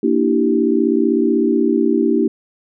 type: chord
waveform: sine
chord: E half-diminished seventh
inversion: second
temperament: equal with one note detuned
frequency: 233.1 / 293.7 / 329.6 / 389.1 Hz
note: Bb3 / D4 / E4 / G4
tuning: 0 / 0 / 0 / -13 cents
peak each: -18 dBFS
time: 0.03-2.28 s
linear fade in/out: 5 ms
effects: none